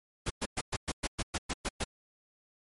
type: noise bursts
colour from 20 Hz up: pink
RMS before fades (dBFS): -32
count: 11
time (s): 0.26-1.844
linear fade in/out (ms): 10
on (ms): 44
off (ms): 110
effects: MP3 48 kbps